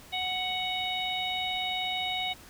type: harmonic tone with a mistuned harmonic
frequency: 740 Hz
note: F#5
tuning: in tune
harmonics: 1 / 3 / 4 / 5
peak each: -34 / -35 / -36 / -33 dBFS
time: 0.12-2.34 s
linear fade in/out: 20 ms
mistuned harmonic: 5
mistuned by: +29 cents
effects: pink hiss -51 dBFS RMS until 2.49 s